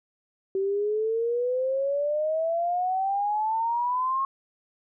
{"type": "exponential sweep", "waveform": "sine", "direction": "up", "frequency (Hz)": [381.9, 1088], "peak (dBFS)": -23, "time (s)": [0.55, 4.25], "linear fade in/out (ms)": 2, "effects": []}